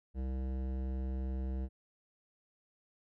sine tone with hard clipping, 65.1 Hz, C2, 8 cents flat, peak -36 dBFS, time 0.14-1.69 s, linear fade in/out 50 ms, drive 15 dB, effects none

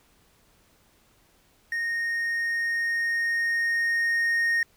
triangle tone with level ramp, 1854 Hz, A#6, 10 cents flat, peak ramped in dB -24 to -19 dBFS, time 1.72-4.63 s, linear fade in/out 2 ms, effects pink hiss -62 dBFS RMS until 4.76 s

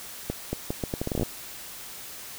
accelerating click train, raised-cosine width 2 ms, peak -14 dBFS, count 14, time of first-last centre 0.3-1.231 s, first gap 230 ms, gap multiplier 0.76, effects white hiss -41 dBFS RMS until 2.38 s

